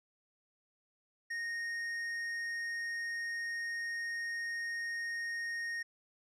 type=tone with tanh clipping; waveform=sine; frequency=1857 Hz; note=A#6; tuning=7 cents flat; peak=-37 dBFS; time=1.3-5.83 s; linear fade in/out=10 ms; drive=8 dB; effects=none